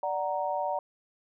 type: chord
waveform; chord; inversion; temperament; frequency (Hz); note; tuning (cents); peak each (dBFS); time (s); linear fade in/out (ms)
sine; D augmented; none; equal with one note detuned; 587.3 / 743.8 / 932.3; D5 / F#5 / A#5; 0 / +9 / 0; -32; 0.03-0.79; 2
effects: none